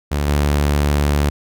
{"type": "tone with level steps", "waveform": "sawtooth", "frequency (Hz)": 72.7, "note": "D2", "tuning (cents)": -17, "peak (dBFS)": [-13, -10], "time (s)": [0.11, 1.3], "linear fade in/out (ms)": 10, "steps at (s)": 0.28, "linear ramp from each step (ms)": 2, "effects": []}